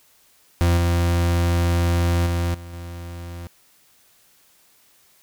40% pulse tone with level steps, 86.1 Hz, F2, 24 cents flat, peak -14 / -16 / -19 / -34 / -31 dBFS, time 0.61-3.47 s, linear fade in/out 0 ms, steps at 0.77 / 2.26 / 2.54 / 2.73 s, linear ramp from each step 5 ms, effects white hiss -57 dBFS RMS until 5.22 s

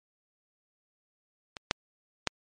clicks, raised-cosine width 0.2 ms, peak -21 / -6 / -8 dBFS, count 3, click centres 1.568 / 1.711 / 2.273 s, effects MP3 48 kbps

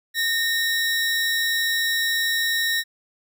45% pulse tone pair together, 1833 / 3887 Hz, A#6 / B7, -30 / -28 cents, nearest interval octave + minor second, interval 1302 cents, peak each -22 / -25 dBFS, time 0.14-2.84 s, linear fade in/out 50 ms, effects none

